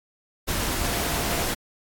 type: tone in noise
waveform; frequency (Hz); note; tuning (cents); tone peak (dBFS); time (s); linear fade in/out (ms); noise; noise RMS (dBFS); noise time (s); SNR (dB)
sine; 694; F5; -11; -36; 0.78-1.43; 20; pink; -26; 0.47-1.55; -13
effects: AAC 64 kbps